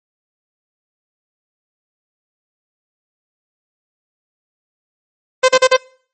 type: tone bursts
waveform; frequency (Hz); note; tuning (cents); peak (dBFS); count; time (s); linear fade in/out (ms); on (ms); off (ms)
sawtooth; 516; C5; -24; -3; 4; 5.43-5.768; 10; 56; 38
effects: noise-tail reverb RT60 0.5 s tail -25 dB re dry + MP3 32 kbps